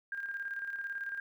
sine tone with tremolo, 1605 Hz, G6, 40 cents sharp, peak -34 dBFS, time 0.12-1.2 s, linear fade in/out 2 ms, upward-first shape square, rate 18 Hz, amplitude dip 50%, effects 12-bit

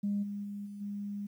sine tone with level steps, 203.2 Hz, G#3, 38 cents flat, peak -28 / -35 / -37 / -41 / -35 dBFS, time 0.03-1.27 s, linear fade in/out 10 ms, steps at 0.22 / 0.43 / 0.65 / 0.8 s, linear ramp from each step 20 ms, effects tanh soft clip ceiling -24 dBFS + 11-bit

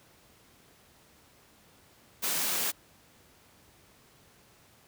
white high-pass noise, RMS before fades -30 dBFS, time 2.22-2.72 s, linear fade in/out 20 ms, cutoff 150 Hz, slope 48 dB/octave, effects pink hiss -60 dBFS RMS until 4.87 s + high-pass 60 Hz 12 dB/octave

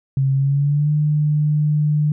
sine tone with pitch glide, 135.3 to 150.12 Hz, C#3 to D3, -42 to +38 cents, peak -14 dBFS, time 0.17-2.12 s, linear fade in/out 2 ms, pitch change +180 cents, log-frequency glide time 0.34-0.91 s, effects none

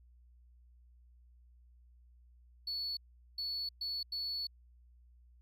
triangle tone bursts at uneven times, 4423 Hz, C#8, 5 cents flat, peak -33 dBFS, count 4, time 2.67-2.97 / 3.38-3.69 / 3.81-4.03 / 4.12-4.47 s, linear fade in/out 5 ms, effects tanh soft clip ceiling -32 dBFS + added 60 Hz sine -59 dBFS peak until 5.41 s

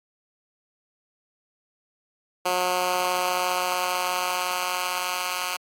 10% pulse tone with high-pass filter sweep, 181.1 Hz, F#3, 37 cents flat, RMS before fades -26 dBFS, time 2.45-5.57 s, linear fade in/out 10 ms, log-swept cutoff 520 to 1400 Hz, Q 0.83, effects AAC 64 kbps

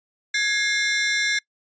sawtooth ring-modulated tone, 1900 Hz, A#6, 33 cents sharp, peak -13 dBFS, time 0.34-1.39 s, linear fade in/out 5 ms, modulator 234 Hz, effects noise-tail reverb RT60 0.1 s tail -24 dB re dry + resampled to 16000 Hz

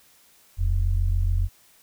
sine tone pair together, 40.31 / 87.31 Hz, E1 / F2, -38 / 0 cents, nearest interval octave + minor second, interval 1338 cents, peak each -21 / -23 dBFS, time 0.57-1.49 s, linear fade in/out 50 ms, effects white hiss -57 dBFS RMS until 1.82 s

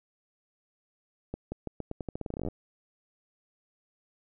accelerating click train, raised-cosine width 2 ms, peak -21 dBFS, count 20, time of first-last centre 1.34-2.485 s, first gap 180 ms, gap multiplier 0.85, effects none

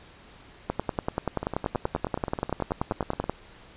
two click trains, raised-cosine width 1 ms, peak -16 / -11 dBFS, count 18 / 28, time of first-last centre 1.43-3.24 / 0.7-3.296 s, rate 9.39 / 10.4 Hz, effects pink hiss -51 dBFS RMS until 3.76 s + resampled to 8000 Hz

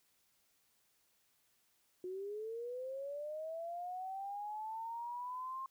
sine linear sweep, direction up, 359.4 to 1068 Hz, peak -40 dBFS, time 2.04-5.66 s, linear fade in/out 2 ms, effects white hiss -75 dBFS RMS until 5.7 s

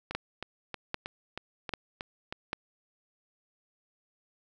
two click trains, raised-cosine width 0.3 ms, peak -20 / -15 dBFS, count 8 / 4, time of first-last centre 0.11-2.325 / 0.15-2.531 s, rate 3.16 / 1.26 Hz, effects none

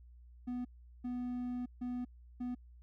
triangle tone bursts at uneven times, 246.9 Hz, B3, in tune, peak -34 dBFS, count 4, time 0.47-0.65 / 1.04-1.66 / 1.81-2.05 / 2.4-2.55 s, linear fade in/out 10 ms, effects added 60 Hz sine -54 dBFS peak until 2.82 s

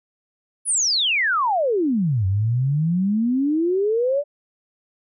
sine exponential two-way sweep, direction down then up, 10548 to 92.5 to 594 Hz, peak -17 dBFS, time 0.65-4.24 s, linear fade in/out 50 ms, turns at 2.26 s, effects none

